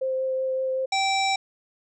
sine tone with vibrato, 523.3 Hz, C5, in tune, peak -23 dBFS, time 0.01-0.86 s, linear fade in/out 10 ms, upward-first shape triangle, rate 5.3 Hz, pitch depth 10 cents each way
harmonic tone, 777 Hz, G5, 16 cents flat, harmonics 1 / 3 / 5 / 7 / 9 / 10, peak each -23 / -27 / -29 / -32 / -38 / -39 dBFS, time 0.92-1.36 s, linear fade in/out 5 ms
effects none

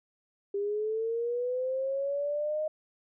sine linear sweep, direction up, 398 to 622.3 Hz, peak -28 dBFS, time 0.54-2.68 s, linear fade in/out 5 ms, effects none

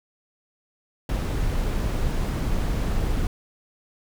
brown noise, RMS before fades -24 dBFS, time 1.09-3.27 s, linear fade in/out 2 ms, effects none

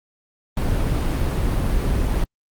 brown noise, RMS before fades -20 dBFS, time 0.57-2.24 s, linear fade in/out 2 ms, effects Opus 32 kbps

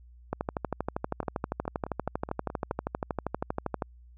two click trains, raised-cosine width 1 ms, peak -15 / -23 dBFS, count 45 / 8, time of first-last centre 0.33-3.822 / 1.23-2.713 s, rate 12.6 / 4.72 Hz, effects added 60 Hz sine -50 dBFS peak until 4.17 s

